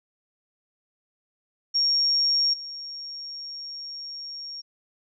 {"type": "tone with level steps", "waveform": "sine", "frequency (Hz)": 5550, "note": "F8", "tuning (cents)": -12, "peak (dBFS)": [-19, -34], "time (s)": [1.74, 4.62], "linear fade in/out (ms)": 20, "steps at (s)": 2.53, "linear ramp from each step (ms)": 10, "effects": []}